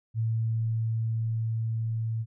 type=tone with level ramp; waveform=sine; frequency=112.7 Hz; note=A2; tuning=42 cents sharp; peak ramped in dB=-24 to -27 dBFS; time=0.14-2.26 s; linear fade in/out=50 ms; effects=none